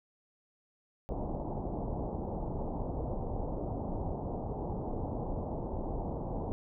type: low-pass noise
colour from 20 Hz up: pink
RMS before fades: -36 dBFS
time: 1.09-6.52 s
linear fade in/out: 0 ms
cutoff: 900 Hz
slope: 48 dB/octave
effects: none